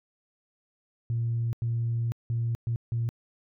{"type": "tone bursts at uneven times", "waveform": "sine", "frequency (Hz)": 116.54, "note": "A#2", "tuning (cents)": 0, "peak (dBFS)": -24, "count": 5, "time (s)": [[1.1, 1.53], [1.62, 2.12], [2.3, 2.55], [2.67, 2.76], [2.92, 3.09]], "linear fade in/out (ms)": 0, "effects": ["tanh soft clip ceiling -21 dBFS"]}